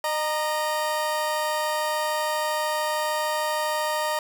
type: tone pair together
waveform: 30% pulse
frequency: 610.5 / 932.3 Hz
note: D#5 / A#5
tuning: -33 / 0 cents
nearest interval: perfect fifth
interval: 733 cents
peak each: -24 dBFS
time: 0.04-4.19 s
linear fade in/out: 2 ms
effects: none